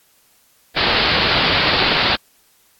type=low-pass noise; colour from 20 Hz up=white; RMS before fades=-17 dBFS; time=0.76-2.16 s; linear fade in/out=10 ms; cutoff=4700 Hz; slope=96 dB/octave; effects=white hiss -56 dBFS RMS until 2.79 s + AAC 64 kbps